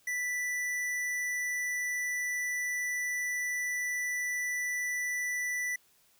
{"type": "tone with hard clipping", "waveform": "sine", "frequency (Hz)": 1975.5, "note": "B6", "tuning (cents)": 0, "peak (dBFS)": -32, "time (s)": [0.07, 5.76], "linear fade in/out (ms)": 5, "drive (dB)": 14, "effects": ["white hiss -66 dBFS RMS until 6.19 s"]}